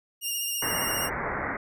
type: tone with vibrato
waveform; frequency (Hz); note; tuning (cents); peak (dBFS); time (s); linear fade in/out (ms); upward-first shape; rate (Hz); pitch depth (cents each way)
10% pulse; 2822; F7; +17; -20; 0.21-1.1; 50; sine; 15; 29
type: low-pass noise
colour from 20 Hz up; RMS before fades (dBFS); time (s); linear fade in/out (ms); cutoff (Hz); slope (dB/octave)
white; -31; 0.62-1.57; 5; 2100; 96
effects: none